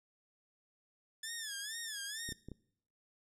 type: tone with vibrato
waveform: 10% pulse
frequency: 1730 Hz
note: A6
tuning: 30 cents flat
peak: -31 dBFS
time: 1.23-2.33 s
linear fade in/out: 5 ms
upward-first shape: sine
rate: 2.2 Hz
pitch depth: 130 cents each way
type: clicks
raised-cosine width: 3 ms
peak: -33 dBFS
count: 4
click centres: 2.29 / 2.322 / 2.486 / 2.517 s
effects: noise-tail reverb RT60 0.7 s tail -22 dB re dry + low-pass 12000 Hz 12 dB/octave